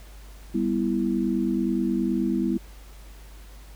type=chord; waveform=sine; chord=E minor; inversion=first; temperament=just; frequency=197.78 / 247.2 / 329.6 Hz; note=G3 / B3 / E4; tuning=+16 / +2 / 0 cents; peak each=-26 dBFS; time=0.54-2.58 s; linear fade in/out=10 ms; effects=added 50 Hz sine -42 dBFS peak until 3.75 s + pink hiss -52 dBFS RMS until 3.75 s